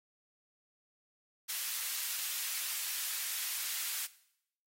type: high-pass noise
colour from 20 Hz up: white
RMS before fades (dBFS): -37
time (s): 1.48-4.07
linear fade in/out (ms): 20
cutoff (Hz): 1600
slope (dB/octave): 12
effects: noise-tail reverb RT60 0.7 s tail -17 dB re dry + AAC 48 kbps